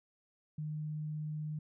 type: tone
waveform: sine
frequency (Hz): 152.7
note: D#3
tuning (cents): -32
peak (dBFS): -36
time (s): 0.58-1.59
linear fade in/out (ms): 5
effects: none